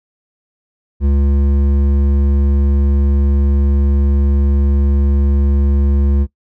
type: tone with hard clipping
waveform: sine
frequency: 70 Hz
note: C#2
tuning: 18 cents sharp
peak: -12 dBFS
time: 1-6.27 s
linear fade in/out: 50 ms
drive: 10 dB
effects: noise-tail reverb RT60 0.1 s tail -20 dB re dry